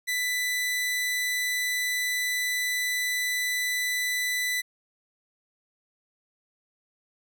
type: tone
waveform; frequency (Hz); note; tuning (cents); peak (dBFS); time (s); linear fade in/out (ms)
sawtooth; 1990; B6; +13; -22; 0.07-4.62; 20
effects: none